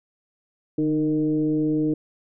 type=tone with frequency modulation; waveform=sine; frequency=306.9 Hz; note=D#4; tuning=24 cents flat; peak=-19 dBFS; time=0.78-1.94 s; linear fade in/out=5 ms; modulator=156 Hz; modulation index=0.69; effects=none